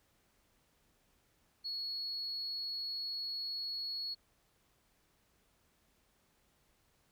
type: tone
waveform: sine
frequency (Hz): 4353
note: C#8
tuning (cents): -32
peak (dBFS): -36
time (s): 1.64-4.15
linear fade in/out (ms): 20
effects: tanh soft clip ceiling -32 dBFS + pink hiss -73 dBFS RMS until 7.11 s